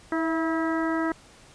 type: harmonic tone with a mistuned harmonic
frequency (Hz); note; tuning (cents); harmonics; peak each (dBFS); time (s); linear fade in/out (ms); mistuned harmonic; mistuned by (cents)
323.3; E4; -34; 1 / 2 / 3 / 4 / 5 / 6; -25 / -32 / -34 / -33 / -35 / -37; 0.12-1.12; 2; 2; +34
effects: pink hiss -52 dBFS RMS until 1.54 s + resampled to 22050 Hz